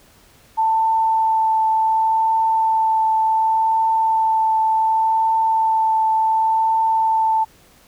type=tone with vibrato; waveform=sine; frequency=887 Hz; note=A5; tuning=14 cents sharp; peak=-14 dBFS; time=0.57-7.45 s; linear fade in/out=20 ms; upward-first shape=triangle; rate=0.68 Hz; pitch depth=11 cents each way; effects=pink hiss -51 dBFS RMS until 7.87 s